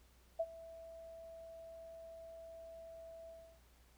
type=tone with ADSR envelope; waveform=sine; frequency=659.3 Hz; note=E5; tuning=in tune; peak=-31 dBFS; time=0.39-3.61 s; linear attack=12 ms; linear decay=48 ms; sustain=-19 dB; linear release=330 ms; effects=added 60 Hz sine -65 dBFS peak until 3.97 s + pink hiss -70 dBFS RMS until 3.97 s